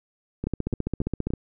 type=two click trains; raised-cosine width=3 ms; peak=-16 / -13 dBFS; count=4 / 14; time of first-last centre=0.44-1.305 / 0.47-1.337 s; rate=3.47 / 15 Hz; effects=none